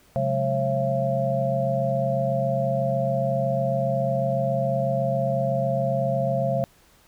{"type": "tone cluster", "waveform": "sine", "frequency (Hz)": [134.5, 180.8, 208.6, 541, 677], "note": ["C3", "F#3", "G#3", "C#5", "E5"], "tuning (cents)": [48, -40, 8, -42, 46], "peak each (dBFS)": [-26, -34, -32, -26, -25], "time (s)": [0.16, 6.64], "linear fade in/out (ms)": 0, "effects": ["pink hiss -57 dBFS RMS until 7.07 s"]}